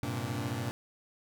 sawtooth tone cluster, 97.2 / 115.6 / 129.6 / 289.1 Hz, G2 / A#2 / C3 / D4, -14 / -14 / -16 / -27 cents, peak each -36 / -32 / -34 / -36 dBFS, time 0.03-0.71 s, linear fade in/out 0 ms, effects none

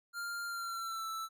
square tone with pitch glide, 1396.9 to 1321.5 Hz, F6 to E6, 0 to +4 cents, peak -38 dBFS, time 0.13-1.29 s, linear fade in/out 50 ms, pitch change -96 cents, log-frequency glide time 0.46-1.08 s, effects none

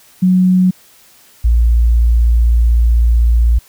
sine tone pair in turn, 184 / 57.96 Hz, F#3 / A#1, -9 / -9 cents, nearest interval octave + minor sixth, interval 2000 cents, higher first, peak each -7 dBFS, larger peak neither, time 0.22-0.71 / 1.44-3.59 s, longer second, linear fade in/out 10 ms, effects white hiss -46 dBFS RMS until 3.68 s

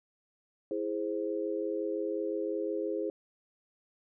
sine chord, E augmented, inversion none, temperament equal, 329.6 / 415.3 / 523.3 Hz, E4 / G#4 / B#4, 0 / 0 / 0 cents, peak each -35 / -34 / -36 dBFS, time 0.71-3.1 s, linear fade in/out 2 ms, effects none

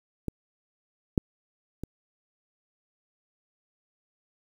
clicks, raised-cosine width 3 ms, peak -17 / -8 / -21 dBFS, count 3, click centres 0.283 / 1.178 / 1.836 s, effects 8-bit

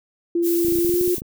sine tone with pitch glide, 342 to 357.6 Hz, F4 to F4, -36 to +41 cents, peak -17 dBFS, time 0.35-1.15 s, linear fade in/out 5 ms, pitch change +77 cents, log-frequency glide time 0.78-1.03 s
violet noise, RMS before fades -27 dBFS, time 0.42-1.21 s, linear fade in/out 50 ms
clicks, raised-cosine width 3 ms, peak -20 dBFS, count 12, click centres 0.648 / 0.684 / 0.723 / 0.756 / 0.787 / 0.848 / 0.894 / 0.94 / 1.012 / 1.078 / 1.182 / 1.219 s
effects none

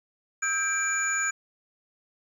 sine tone cluster, 1296 / 1595 / 2344 / 6870 Hz, E6 / G6 / D7 / A8, -30 / +30 / -4 / -42 cents, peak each -34 / -27 / -32 / -28 dBFS, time 0.42-1.31 s, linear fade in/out 10 ms, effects tanh soft clip ceiling -15 dBFS + 10-bit

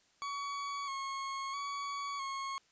40% pulse tone with vibrato, 1108.7 Hz, C#6, in tune, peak -36 dBFS, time 0.22-2.58 s, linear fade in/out 0 ms, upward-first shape square, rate 0.76 Hz, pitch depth 30 cents each way, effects white hiss -69 dBFS RMS until 2.71 s + resampled to 16000 Hz

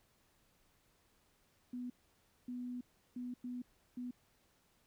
sine tone bursts at uneven times, 246.9 Hz, B3, in tune, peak -40 dBFS, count 5, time 1.73-1.9 / 2.48-2.81 / 3.16-3.34 / 3.44-3.62 / 3.97-4.11 s, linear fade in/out 5 ms, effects pink hiss -73 dBFS RMS until 4.86 s

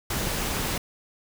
pink noise, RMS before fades -28 dBFS, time 0.1-0.78 s, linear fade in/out 5 ms, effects none

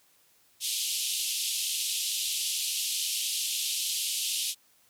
pink band-pass noise, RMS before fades -31 dBFS, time 0.6-4.55 s, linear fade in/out 50 ms, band 2800 to 13000 Hz, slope 48 dB/octave, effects white hiss -64 dBFS RMS until 4.89 s + high-pass 60 Hz 12 dB/octave

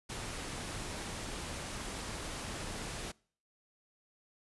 pink noise, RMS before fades -41 dBFS, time 0.09-3.12 s, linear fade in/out 10 ms, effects noise-tail reverb RT60 0.5 s tail -25 dB re dry + resampled to 24000 Hz

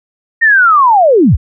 sine linear sweep, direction down, 1864.7 to 37.15 Hz, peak -4 dBFS, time 0.41-1.37 s, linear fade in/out 20 ms, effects none

